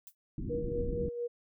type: noise with exponential decay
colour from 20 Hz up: violet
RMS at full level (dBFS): -44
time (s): 0.07-0.15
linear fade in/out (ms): 1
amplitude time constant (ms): 16
type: low-pass noise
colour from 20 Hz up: pink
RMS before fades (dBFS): -36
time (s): 0.38-1.09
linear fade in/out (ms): 2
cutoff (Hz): 370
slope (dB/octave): 96
type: tone with tremolo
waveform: sine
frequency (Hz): 477.7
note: A#4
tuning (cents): +42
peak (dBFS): -31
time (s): 0.49-1.28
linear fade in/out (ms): 20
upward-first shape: sine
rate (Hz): 4.3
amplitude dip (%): 55
effects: none